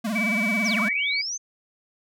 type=tone with vibrato; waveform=square; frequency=216 Hz; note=A3; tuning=32 cents flat; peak=-25 dBFS; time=0.04-0.89 s; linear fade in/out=10 ms; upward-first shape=sine; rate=18 Hz; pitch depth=140 cents each way
type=tone with pitch glide; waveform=sine; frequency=2295 to 2269 Hz; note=D7 to C#7; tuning=-40 to +40 cents; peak=-23 dBFS; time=0.15-1.22 s; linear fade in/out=10 ms; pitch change=-20 cents; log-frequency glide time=0.29-1.1 s
type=linear two-way sweep; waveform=sine; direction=down then up; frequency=6590 to 947 to 6390 Hz; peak=-27 dBFS; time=0.64-1.38 s; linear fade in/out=20 ms; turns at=0.8 s
effects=none